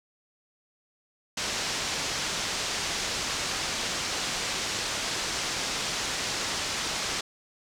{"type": "low-pass noise", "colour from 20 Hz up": "white", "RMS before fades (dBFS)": -31, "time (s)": [1.37, 7.21], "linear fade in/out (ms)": 5, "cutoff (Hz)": 6700, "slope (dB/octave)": 24, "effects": []}